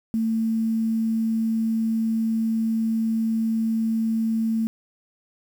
sine tone, 224 Hz, A3, 31 cents sharp, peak -20 dBFS, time 0.14-4.67 s, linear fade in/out 0 ms, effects 8-bit

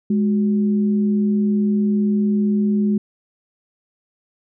sine tone pair together, 207.7 / 370 Hz, G#3 / F#4, 0 / 0 cents, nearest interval minor seventh, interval 1000 cents, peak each -15 / -27 dBFS, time 0.1-2.98 s, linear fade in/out 5 ms, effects none

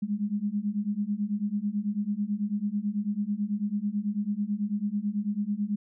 sine beating tone pair, 201.2 / 210.3 Hz, G3 / G#3, +45 / +22 cents, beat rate 9.1 Hz, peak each -30 / -29 dBFS, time 0.02-5.76 s, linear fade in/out 10 ms, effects none

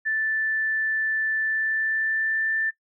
sine tone with pitch glide, 1760 to 1775.3 Hz, A6 to A6, 0 to +15 cents, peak -22 dBFS, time 0.05-2.71 s, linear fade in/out 20 ms, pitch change +15 cents, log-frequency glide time 1.39-2.56 s, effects noise-tail reverb RT60 0.1 s tail -20 dB re dry

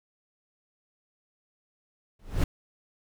brown noise with exponential growth, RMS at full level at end -18 dBFS, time 2.19-2.44 s, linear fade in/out 5 ms, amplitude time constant 54 ms, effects none

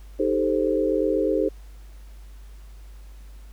sine chord, A half-diminished seventh, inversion second, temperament equal, 311.1 / 392 / 440 / 523.3 Hz, Eb4 / G4 / A4 / C5, 0 / 0 / 0 / 0 cents, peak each -25 dBFS, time 0.19-1.49 s, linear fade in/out 10 ms, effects added 50 Hz sine -40 dBFS peak until 3.52 s + pink hiss -57 dBFS RMS until 3.52 s

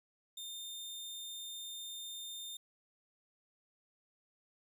sawtooth tone, 3624 Hz, A#7, 50 cents flat, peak -40 dBFS, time 0.37-2.57 s, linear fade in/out 5 ms, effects none

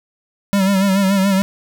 square tone with vibrato, 194.7 Hz, G3, 12 cents flat, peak -13 dBFS, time 0.53-1.42 s, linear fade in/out 0 ms, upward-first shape sine, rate 7 Hz, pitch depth 58 cents each way, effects none

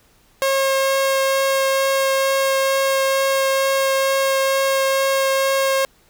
sawtooth tone with vibrato, 540 Hz, C#5, 45 cents flat, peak -12 dBFS, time 0.42-5.85 s, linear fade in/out 0 ms, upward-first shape triangle, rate 2.2 Hz, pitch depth 8 cents each way, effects pink hiss -56 dBFS RMS until 6.09 s

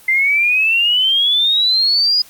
sine exponential sweep, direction up, 2066 to 4978 Hz, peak -11 dBFS, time 0.08-2.22 s, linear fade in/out 5 ms, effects white hiss -44 dBFS RMS until 2.29 s + Opus 32 kbps

